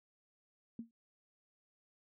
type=tone with exponential decay; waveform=sine; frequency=230.4 Hz; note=A#3; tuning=20 cents flat; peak=-37 dBFS; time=0.79-0.91 s; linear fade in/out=2 ms; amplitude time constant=25 ms; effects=none